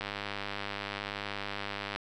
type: click train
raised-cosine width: 0.3 ms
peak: -19 dBFS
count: 198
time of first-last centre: 0.01-1.96 s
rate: 101 Hz
effects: none